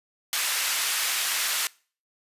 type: high-pass noise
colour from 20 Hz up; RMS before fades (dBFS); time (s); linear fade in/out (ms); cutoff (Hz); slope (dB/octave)
pink; -26; 0.33-1.67; 0; 1700; 12
effects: noise-tail reverb RT60 0.4 s tail -23 dB re dry + resampled to 32000 Hz